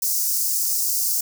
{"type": "high-pass noise", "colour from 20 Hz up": "white", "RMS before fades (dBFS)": -22, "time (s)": [0.02, 1.21], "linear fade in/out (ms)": 5, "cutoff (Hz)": 5000, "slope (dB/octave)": 48, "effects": []}